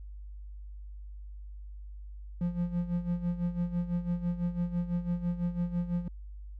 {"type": "tone with tremolo", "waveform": "triangle", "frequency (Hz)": 174.61, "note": "F3", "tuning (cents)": 0, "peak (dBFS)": -24, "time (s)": [2.41, 6.08], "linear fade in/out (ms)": 2, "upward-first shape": "sine", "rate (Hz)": 6, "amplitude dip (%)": 75, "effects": ["added 50 Hz sine -41 dBFS peak until 6.59 s"]}